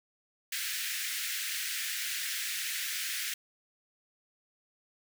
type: high-pass noise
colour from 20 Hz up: pink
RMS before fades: -35 dBFS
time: 0.52-3.34 s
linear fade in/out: 5 ms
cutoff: 1600 Hz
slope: 48 dB/octave
effects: none